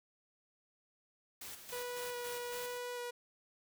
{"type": "noise with tremolo", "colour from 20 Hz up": "white", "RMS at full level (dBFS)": -47, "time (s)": [1.41, 2.78], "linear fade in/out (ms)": 5, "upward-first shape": "square", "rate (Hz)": 3.6, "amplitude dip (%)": 55}
{"type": "tone with vibrato", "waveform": "sawtooth", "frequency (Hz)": 487.4, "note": "B4", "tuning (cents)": -23, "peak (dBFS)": -36, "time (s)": [1.72, 3.11], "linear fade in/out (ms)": 10, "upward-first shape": "square", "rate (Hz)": 1.2, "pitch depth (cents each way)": 9}
{"effects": []}